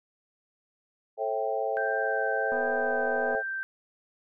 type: chord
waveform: sine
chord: A dominant seventh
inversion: none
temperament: equal with one note detuned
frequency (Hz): 440 / 541.4 / 659.3 / 784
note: A4 / C#5 / E5 / G5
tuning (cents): 0 / -41 / 0 / 0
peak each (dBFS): -32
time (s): 1.17-3.43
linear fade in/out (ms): 50
type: tone with vibrato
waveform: sine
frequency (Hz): 1564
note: G6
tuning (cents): -4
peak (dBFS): -30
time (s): 1.77-3.63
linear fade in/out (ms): 0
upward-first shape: triangle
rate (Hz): 1.4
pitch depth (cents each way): 12
type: click train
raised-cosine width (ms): 1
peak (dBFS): -27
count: 206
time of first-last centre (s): 2.52-3.35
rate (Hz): 247
effects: none